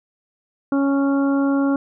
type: harmonic tone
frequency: 277.2 Hz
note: C#4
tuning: in tune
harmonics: 1 / 2 / 3 / 4 / 5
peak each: -16 / -26 / -32 / -32 / -31 dBFS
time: 0.72-1.76 s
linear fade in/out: 2 ms
effects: none